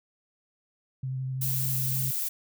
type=tone with vibrato; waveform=sine; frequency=130.81 Hz; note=C3; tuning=in tune; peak=-29 dBFS; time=1.03-2.11 s; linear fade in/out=5 ms; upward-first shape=triangle; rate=12 Hz; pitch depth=19 cents each way
type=noise; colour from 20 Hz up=violet; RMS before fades=-30 dBFS; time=1.41-2.29 s; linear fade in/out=10 ms
effects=none